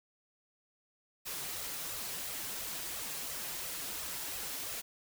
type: noise with flanger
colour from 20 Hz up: white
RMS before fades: -40 dBFS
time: 1.25-4.82 s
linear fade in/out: 20 ms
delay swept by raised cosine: 1.5 to 7.4 ms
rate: 2.9 Hz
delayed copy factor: +0.7
effects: none